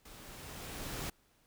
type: noise with level ramp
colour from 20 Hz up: pink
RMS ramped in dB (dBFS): -53 to -39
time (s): 0.05-1.1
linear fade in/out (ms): 5
effects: pink hiss -70 dBFS RMS until 1.46 s